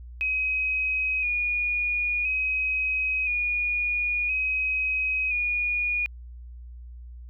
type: tone with vibrato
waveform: sine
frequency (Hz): 2489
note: D#7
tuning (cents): 0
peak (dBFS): -23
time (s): 0.21-6.06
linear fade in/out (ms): 0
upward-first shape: square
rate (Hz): 0.49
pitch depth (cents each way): 30
effects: added 60 Hz sine -39 dBFS peak until 7.29 s